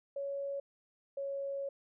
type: tone pair in turn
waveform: sine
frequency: 558 / 554.1 Hz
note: C#5 / C#5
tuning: +11 / -1 cents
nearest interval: unison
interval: 12 cents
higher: first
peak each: -35 / -35 dBFS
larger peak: neither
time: 0.16-0.6 / 1.17-1.69 s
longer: second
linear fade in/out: 5 ms
effects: none